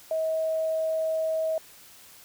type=tone; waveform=sine; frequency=639 Hz; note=D#5; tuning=46 cents sharp; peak=-24 dBFS; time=0.11-1.58 s; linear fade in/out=2 ms; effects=white hiss -51 dBFS RMS until 2.24 s